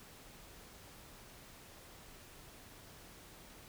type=silence; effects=pink hiss -56 dBFS RMS until 3.68 s